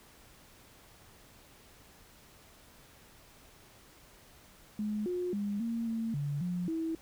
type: tone with pitch steps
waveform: sine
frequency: 211.1 / 358.6 / 203.8 / 230.6 / 226.3 / 143.7 / 177.6 / 324.9 Hz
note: G#3 / F4 / G#3 / A#3 / A3 / D3 / F3 / E4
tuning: +29 / +46 / -32 / -19 / +49 / -37 / +29 / -25 cents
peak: -31 dBFS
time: 4.79-6.95 s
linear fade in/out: 2 ms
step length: 270 ms
effects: pink hiss -58 dBFS RMS until 7.01 s